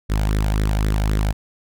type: tone with flanger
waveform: sawtooth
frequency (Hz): 52.2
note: G#1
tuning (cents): +10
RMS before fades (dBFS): -19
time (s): 0.09-1.33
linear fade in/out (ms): 20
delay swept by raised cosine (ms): 0.52 to 1.36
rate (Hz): 3.8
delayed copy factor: +0.6
effects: none